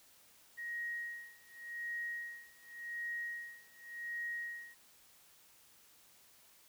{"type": "tone with tremolo", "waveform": "sine", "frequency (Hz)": 1885, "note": "A#6", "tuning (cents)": 19, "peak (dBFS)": -37, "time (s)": [0.57, 4.75], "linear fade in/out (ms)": 20, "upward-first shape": "sine", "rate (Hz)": 0.88, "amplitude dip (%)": 95, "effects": ["white hiss -64 dBFS RMS until 6.68 s"]}